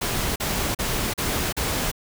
pink noise bursts, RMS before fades -25 dBFS, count 5, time 0.01-1.916 s, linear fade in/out 10 ms, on 350 ms, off 39 ms, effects none

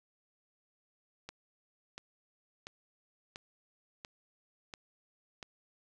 click train, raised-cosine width 0.2 ms, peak -26 dBFS, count 7, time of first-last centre 1.29-5.428 s, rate 1.45 Hz, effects none

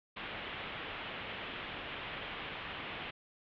white low-pass noise, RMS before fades -43 dBFS, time 0.16-3.11 s, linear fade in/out 10 ms, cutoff 3300 Hz, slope 48 dB/octave, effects none

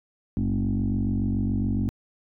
sine tone with frequency modulation, 155.56 Hz, D#3, in tune, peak -21 dBFS, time 0.37-1.89 s, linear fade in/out 0 ms, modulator 47.1 Hz, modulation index 2.6, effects tanh soft clip ceiling -17 dBFS

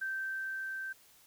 sine tone with level ramp, 1558 Hz, G6, 11 cents flat, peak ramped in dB -33 to -37 dBFS, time 0.01-0.93 s, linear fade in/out 10 ms, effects white hiss -62 dBFS RMS until 1.26 s

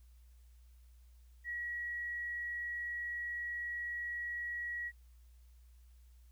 sine tone, 1916 Hz, A#6, 47 cents sharp, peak -37 dBFS, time 1.44-4.92 s, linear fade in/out 50 ms, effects added 60 Hz sine -57 dBFS peak until 6.31 s + white hiss -75 dBFS RMS until 6.31 s

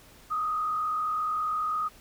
sine tone with frequency modulation, 1244.5 Hz, D#6, in tune, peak -26 dBFS, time 0.3-1.89 s, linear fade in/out 20 ms, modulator 45.3 Hz, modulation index 0.6, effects pink hiss -54 dBFS RMS until 2 s

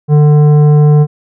sine tone with tanh clipping, 148.9 Hz, D3, 24 cents sharp, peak -5 dBFS, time 0.08-1.07 s, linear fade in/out 50 ms, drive 11 dB, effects none

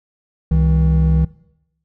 triangle tone pair together, 67.3 / 160.07 Hz, C2 / D#3, +49 / +49 cents, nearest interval octave + minor third, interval 1500 cents, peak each -12 dBFS, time 0.51-1.25 s, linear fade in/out 5 ms, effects noise-tail reverb RT60 0.8 s tail -20 dB re dry + tanh soft clip ceiling -2 dBFS

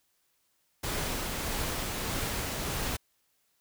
pink noise with tremolo, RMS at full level -32 dBFS, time 0.83-2.97 s, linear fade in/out 10 ms, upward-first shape triangle, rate 1.6 Hz, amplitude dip 25%, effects white hiss -73 dBFS RMS until 3.6 s

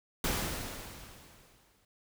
pink noise with exponential decay, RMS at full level -30 dBFS, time 0.24-1.85 s, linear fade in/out 2 ms, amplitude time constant 350 ms, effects none

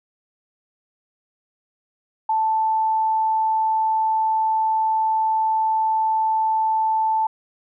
sine tone, 880 Hz, A5, in tune, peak -17 dBFS, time 2.29-7.27 s, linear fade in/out 5 ms, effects none

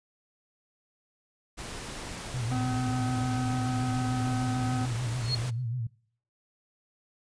pink noise, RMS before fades -39 dBFS, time 1.57-5.51 s, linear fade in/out 20 ms
sine tone with vibrato, 120 Hz, B2, 49 cents flat, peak -29 dBFS, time 2.34-5.87 s, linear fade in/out 5 ms, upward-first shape sine, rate 6.8 Hz, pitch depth 110 cents each way
harmonic tone, 254.3 Hz, C4, 49 cents flat, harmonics 1 / 3 / 5 / 6, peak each -31 / -36 / -42 / -47 dBFS, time 2.51-4.86 s, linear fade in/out 10 ms
sine tone with exponential growth, 4300 Hz, C8, 47 cents sharp, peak -23 dBFS, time 5.19-5.35 s, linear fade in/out 5 ms, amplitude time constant 34 ms
effects noise-tail reverb RT60 0.6 s tail -24 dB re dry + resampled to 22050 Hz

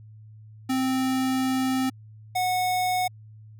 square tone pair in turn, 261 / 733.3 Hz, C4 / F#5, -4 / -16 cents, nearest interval octave + tritone, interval 1788 cents, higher second, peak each -23 dBFS, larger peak neither, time 0.69-1.9 / 2.35-3.08 s, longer first, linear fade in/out 10 ms, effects added 108 Hz sine -44 dBFS peak until 3.59 s

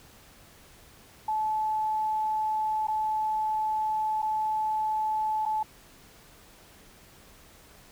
sine tone with dropouts, 865 Hz, A5, 30 cents flat, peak -25 dBFS, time 1.28-5.63 s, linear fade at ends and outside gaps 5 ms, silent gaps 2.871-2.882 / 4.22-4.226 / 5.454-5.46 s, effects pink hiss -54 dBFS RMS until 7.91 s

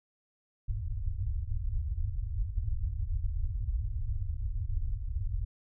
pink low-pass noise, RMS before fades -32 dBFS, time 0.68-5.45 s, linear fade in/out 10 ms, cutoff 110 Hz, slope 96 dB/octave, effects none

